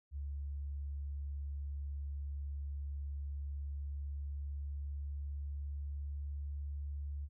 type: tone with pitch glide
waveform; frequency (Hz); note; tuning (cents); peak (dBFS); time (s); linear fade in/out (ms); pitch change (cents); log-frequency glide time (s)
sine; 70.9 to 71.68; C#2 to D2; +40 to -41; -38; 0.11-7.29; 50; +19; 3.39-6.67
effects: none